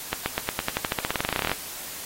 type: accelerating click train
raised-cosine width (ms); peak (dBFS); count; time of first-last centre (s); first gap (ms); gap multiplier
0.3; -8; 24; 0.13-1.516; 130; 0.92
effects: white hiss -37 dBFS RMS until 2.05 s + AAC 48 kbps